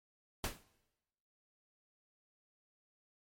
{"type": "noise with exponential decay", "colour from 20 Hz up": "pink", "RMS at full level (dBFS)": -33, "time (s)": [0.44, 0.63], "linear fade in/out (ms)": 1, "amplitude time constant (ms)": 41, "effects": ["noise-tail reverb RT60 1.0 s tail -20 dB re dry", "MP3 64 kbps"]}